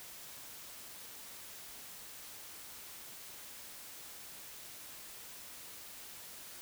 silence, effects white hiss -50 dBFS RMS until 6.61 s

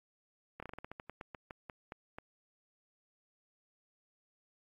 slowing click train, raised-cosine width 0.5 ms, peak -29 dBFS, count 16, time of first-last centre 0.6-2.185 s, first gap 26 ms, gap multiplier 1.18, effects AAC 48 kbps

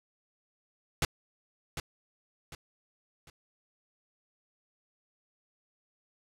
pink noise with echo, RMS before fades -27 dBFS, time 1.02-1.05 s, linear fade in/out 2 ms, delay 750 ms, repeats 3, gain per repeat -9 dB, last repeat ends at 3.3 s, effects low-pass 11000 Hz 12 dB/octave

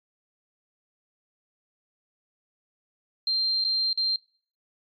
sine tone with dropouts, 4166 Hz, C8, 8 cents flat, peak -22 dBFS, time 3.27-4.16 s, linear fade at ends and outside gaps 2 ms, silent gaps 3.641-3.648 / 3.93-3.975 s, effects noise-tail reverb RT60 0.5 s tail -23 dB re dry + MP3 48 kbps

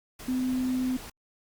sine tone in noise, 255.4 Hz, C4, 42 cents flat, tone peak -25 dBFS, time 0.28-0.97 s, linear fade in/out 5 ms, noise pink, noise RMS -43 dBFS, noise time 0.19-1.1 s, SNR +15 dB, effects Opus 48 kbps

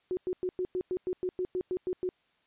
sine tone bursts, 366.1 Hz, F#4, 18 cents flat, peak -28 dBFS, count 13, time 0.11-2.09 s, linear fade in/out 0 ms, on 60 ms, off 100 ms, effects white hiss -70 dBFS RMS until 2.46 s + resampled to 8000 Hz

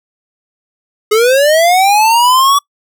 square linear sweep, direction up, 416.2 to 1146 Hz, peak -7 dBFS, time 1.11-2.59 s, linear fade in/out 10 ms, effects noise-tail reverb RT60 0.1 s tail -26 dB re dry

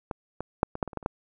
clicks, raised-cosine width 1 ms, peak -17 / -18 / -6 / -20 / -10 / -22 / -28 / -16 / -30 / -12 dBFS, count 10, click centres 0.112 / 0.406 / 0.631 / 0.754 / 0.828 / 0.877 / 0.932 / 0.973 / 1.028 / 1.061 s, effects none

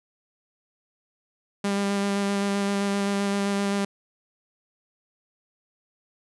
sawtooth tone with vibrato, 199.8 Hz, G3, 33 cents sharp, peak -19 dBFS, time 1.64-3.85 s, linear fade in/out 5 ms, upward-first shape square, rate 7.7 Hz, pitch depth 10 cents each way, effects resampled to 24000 Hz

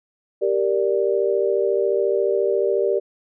sine chord, G minor, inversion none, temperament equal, 392 / 466.2 / 587.3 Hz, G4 / Bb4 / D5, 0 / 0 / 0 cents, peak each -20 / -22 / -23 dBFS, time 0.41-3 s, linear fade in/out 20 ms, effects none

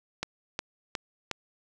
click train, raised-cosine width 0.2 ms, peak -13 dBFS, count 4, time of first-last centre 0.23-1.313 s, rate 2.77 Hz, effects none

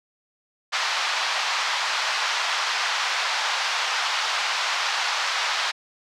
pink band-pass noise, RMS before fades -25 dBFS, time 0.72-5.72 s, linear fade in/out 20 ms, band 840 to 5500 Hz, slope 24 dB/octave, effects none

